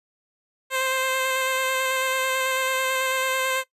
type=tone with vibrato; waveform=10% pulse; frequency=523.3 Hz; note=C5; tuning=in tune; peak=-14 dBFS; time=0.7-3.64 s; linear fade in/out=50 ms; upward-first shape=square; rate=9.1 Hz; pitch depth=11 cents each way; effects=noise-tail reverb RT60 0.1 s tail -17 dB re dry + resampled to 32000 Hz